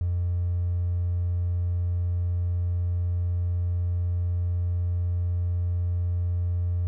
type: tone with hard clipping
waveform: triangle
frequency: 88 Hz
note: F2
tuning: 14 cents sharp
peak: -23 dBFS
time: 0.01-6.87 s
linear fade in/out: 0 ms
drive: 3 dB
effects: none